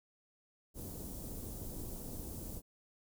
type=band-stop noise; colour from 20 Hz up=pink; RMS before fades=-44 dBFS; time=0.74-2.62 s; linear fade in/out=50 ms; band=430 to 9700 Hz; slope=12 dB/octave; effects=none